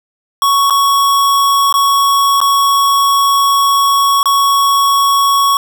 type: tone with dropouts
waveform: square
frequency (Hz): 1113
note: C#6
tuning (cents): +7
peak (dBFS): -9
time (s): 0.42-5.57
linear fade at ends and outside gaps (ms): 1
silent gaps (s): 0.699-0.706 / 1.726-1.74 / 2.404-2.414 / 4.23-4.257
effects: none